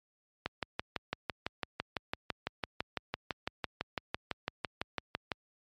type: click train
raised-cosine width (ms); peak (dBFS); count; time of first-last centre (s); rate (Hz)
0.3; -16; 30; 0.46-5.318; 5.97
effects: high-pass 60 Hz 12 dB/octave + MP3 64 kbps